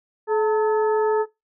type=harmonic tone with a mistuned harmonic; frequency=429.2 Hz; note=A4; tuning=43 cents flat; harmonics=1 / 2 / 3 / 4; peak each=-18 / -24 / -32 / -34 dBFS; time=0.27-1.26 s; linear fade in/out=50 ms; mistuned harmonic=2; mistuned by=+75 cents; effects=noise-tail reverb RT60 0.2 s tail -19 dB re dry